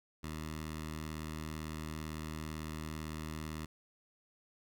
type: tone with notch filter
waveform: 10% pulse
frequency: 77.9 Hz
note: D#2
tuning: 3 cents sharp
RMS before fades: -42 dBFS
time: 0.23-3.66 s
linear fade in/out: 10 ms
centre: 480 Hz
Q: 1.2
effects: none